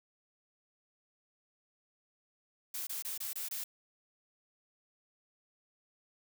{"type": "noise bursts", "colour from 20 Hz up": "blue", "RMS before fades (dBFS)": -39, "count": 6, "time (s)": [2.74, 3.64], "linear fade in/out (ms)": 5, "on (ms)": 130, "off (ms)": 24, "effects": []}